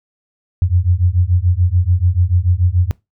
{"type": "beating tone pair", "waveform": "sine", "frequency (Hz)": [86, 92.9], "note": ["F2", "F#2"], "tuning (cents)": [-26, 7], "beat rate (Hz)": 6.9, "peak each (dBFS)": -14, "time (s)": [0.62, 2.91], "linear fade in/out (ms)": 0, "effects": ["noise-tail reverb RT60 0.2 s tail -22 dB re dry"]}